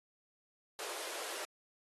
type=high-pass noise; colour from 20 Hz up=pink; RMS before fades=-43 dBFS; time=0.79-1.45 s; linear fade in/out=0 ms; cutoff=360 Hz; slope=48 dB/octave; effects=AAC 32 kbps